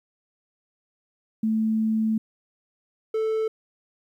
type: tone pair in turn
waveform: sine / triangle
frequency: 220 / 440 Hz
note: A3 / A4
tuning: 0 / 0 cents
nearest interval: octave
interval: 1200 cents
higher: second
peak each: -20 dBFS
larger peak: neither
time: 1.43-2.18 / 3.14-3.48 s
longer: first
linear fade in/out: 5 ms
effects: 10-bit